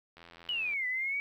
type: click train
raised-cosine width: 0.3 ms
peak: -35 dBFS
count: 49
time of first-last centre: 0.17-0.735 s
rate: 84.9 Hz
type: exponential two-way sweep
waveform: sine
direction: down then up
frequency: 2992 to 1975.5 to 2287 Hz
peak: -30 dBFS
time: 0.49-1.2 s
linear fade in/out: 0 ms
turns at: 0.87 s
effects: 11-bit